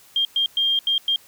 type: tone bursts at uneven times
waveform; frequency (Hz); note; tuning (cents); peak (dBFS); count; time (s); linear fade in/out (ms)
sine; 3204; G7; +37; -17; 5; 0.16-0.25 / 0.36-0.46 / 0.57-0.79 / 0.87-0.98 / 1.08-1.16; 2
effects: white hiss -51 dBFS RMS until 1.27 s